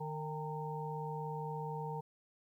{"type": "harmonic tone with a mistuned harmonic", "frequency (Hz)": 152.8, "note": "D#3", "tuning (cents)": -31, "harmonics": [1, 3, 5, 6], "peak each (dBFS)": [-41, -44, -47, -43], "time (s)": [0, 2.01], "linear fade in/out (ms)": 10, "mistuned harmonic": 5, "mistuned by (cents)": 63, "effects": ["12-bit"]}